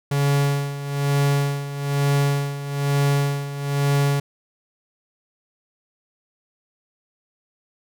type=tone with tremolo; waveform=45% pulse; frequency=141.4 Hz; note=C#3; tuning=35 cents sharp; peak=-16 dBFS; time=0.11-4.2 s; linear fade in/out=5 ms; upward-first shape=sine; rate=1.1 Hz; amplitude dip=75%; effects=none

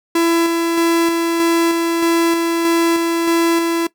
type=tone with tremolo; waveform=45% pulse; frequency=334.9 Hz; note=E4; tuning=27 cents sharp; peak=-12 dBFS; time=0.15-3.87 s; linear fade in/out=5 ms; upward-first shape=square; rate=1.6 Hz; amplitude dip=30%; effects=noise-tail reverb RT60 0.1 s tail -18 dB re dry

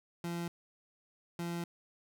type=tone bursts at uneven times; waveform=30% pulse; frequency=171.3 Hz; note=F3; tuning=33 cents flat; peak=-33 dBFS; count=2; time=0.24-0.48 / 1.39-1.64 s; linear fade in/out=2 ms; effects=none

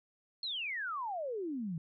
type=exponential sweep; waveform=sine; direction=down; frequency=4315 to 154.3 Hz; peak=-35 dBFS; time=0.43-1.78 s; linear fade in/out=2 ms; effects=none

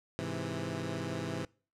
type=chord; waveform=15% pulse; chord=Ab augmented; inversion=none; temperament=equal; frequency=103.83 / 130.81 / 164.81 Hz; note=Ab2 / C3 / E3; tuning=0 / 0 / 0 cents; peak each=-34 / -33 / -32 dBFS; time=0.19-1.45 s; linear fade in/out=0 ms; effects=noise-tail reverb RT60 0.4 s tail -25 dB re dry + low-pass 8000 Hz 12 dB/octave

